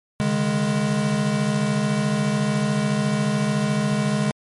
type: chord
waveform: square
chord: C# suspended second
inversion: none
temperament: equal with one note detuned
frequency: 138.59 / 152.54 / 207.7 Hz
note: C#3 / D#3 / G#3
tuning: 0 / -34 / 0 cents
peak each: -27 / -26 / -22 dBFS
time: 0.2-4.31 s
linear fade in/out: 0 ms
effects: MP3 48 kbps